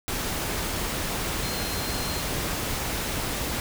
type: tone in noise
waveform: sine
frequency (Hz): 4181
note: C8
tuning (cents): -2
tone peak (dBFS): -37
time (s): 1.43-2.2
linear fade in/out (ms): 0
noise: pink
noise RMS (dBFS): -29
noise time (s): 0.08-3.6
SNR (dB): -11
effects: none